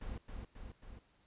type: noise with echo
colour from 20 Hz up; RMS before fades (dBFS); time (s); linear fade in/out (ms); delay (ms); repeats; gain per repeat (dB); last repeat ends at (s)
brown; -42; 0.01-0.18; 5; 270; 3; -3; 0.99
effects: pink hiss -71 dBFS RMS until 1.26 s + resampled to 8000 Hz